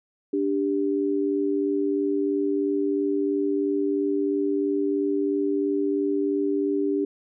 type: tone pair together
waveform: sine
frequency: 292.1 / 395.1 Hz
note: D4 / G4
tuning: -9 / +14 cents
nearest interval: perfect fourth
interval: 523 cents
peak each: -24 / -24 dBFS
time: 0.33-7.05 s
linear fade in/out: 5 ms
effects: none